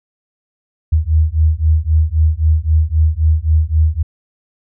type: beating tone pair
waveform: sine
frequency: 76.9 / 80.7 Hz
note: D#2 / E2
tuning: -20 / -36 cents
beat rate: 3.8 Hz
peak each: -13 dBFS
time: 0.92-4.03 s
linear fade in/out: 10 ms
effects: none